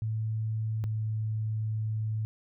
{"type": "tone pair in turn", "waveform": "sine", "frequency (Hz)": [110, 109.05], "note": ["A2", "A2"], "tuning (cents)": [0, -15], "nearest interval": "unison", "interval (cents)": 15, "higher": "first", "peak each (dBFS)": -28, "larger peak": "neither", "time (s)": [[0.02, 0.84], [0.84, 2.25]], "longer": "second", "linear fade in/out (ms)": 0, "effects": []}